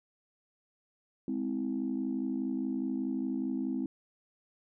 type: chord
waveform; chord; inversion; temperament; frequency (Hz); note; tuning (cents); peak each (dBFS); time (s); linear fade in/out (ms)
sine; Ab augmented; none; just; 207.7 / 259.6 / 324.5; Ab3 / C4 / E4; 0 / -13 / -27; -36 / -32 / -36; 1.28-3.86; 2
effects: tanh soft clip ceiling -23 dBFS